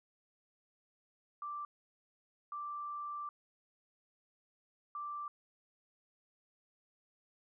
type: tone bursts at uneven times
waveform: sine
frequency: 1174.7 Hz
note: D6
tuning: in tune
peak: -39 dBFS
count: 3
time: 1.42-1.65 / 2.52-3.29 / 4.95-5.28 s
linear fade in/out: 2 ms
effects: none